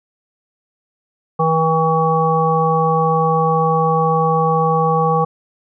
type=harmonic tone; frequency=161 Hz; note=E3; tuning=41 cents flat; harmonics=1 / 3 / 5 / 7; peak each=-18 / -18 / -18 / -18 dBFS; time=1.39-5.25 s; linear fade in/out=10 ms; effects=none